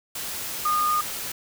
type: tone in noise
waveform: sine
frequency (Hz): 1223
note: D#6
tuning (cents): -30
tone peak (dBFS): -20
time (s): 0.65-1.01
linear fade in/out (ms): 5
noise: white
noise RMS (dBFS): -32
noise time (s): 0.15-1.32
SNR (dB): +9
effects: none